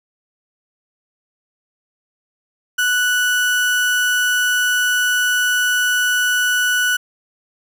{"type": "tone", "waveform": "35% pulse", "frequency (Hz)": 1480, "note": "F#6", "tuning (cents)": 0, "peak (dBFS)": -13, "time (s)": [2.78, 6.97], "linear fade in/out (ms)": 10, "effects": []}